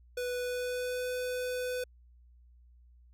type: tone with pitch glide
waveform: square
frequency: 493.9 to 500.2 Hz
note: B4 to B4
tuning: 0 to +22 cents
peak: -33 dBFS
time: 0.17-1.84 s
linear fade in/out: 5 ms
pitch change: +22 cents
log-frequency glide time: 0.4-1.08 s
effects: added 60 Hz sine -56 dBFS peak until 3.13 s